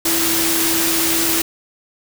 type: tone in noise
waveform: sine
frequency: 330 Hz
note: E4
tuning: 2 cents sharp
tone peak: -22 dBFS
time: 0.05-1.42 s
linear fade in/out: 5 ms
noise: white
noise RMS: -18 dBFS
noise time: 0.05-1.42 s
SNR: -7 dB
effects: none